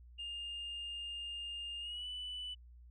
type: tone with pitch glide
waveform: sine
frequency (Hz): 2818 to 2982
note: F7 to F#7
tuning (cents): +15 to +13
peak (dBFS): -39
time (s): 0.18-2.55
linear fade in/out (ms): 20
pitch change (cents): +98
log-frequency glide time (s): 1.8-2.07
effects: tanh soft clip ceiling -38 dBFS + added 60 Hz sine -54 dBFS peak until 2.9 s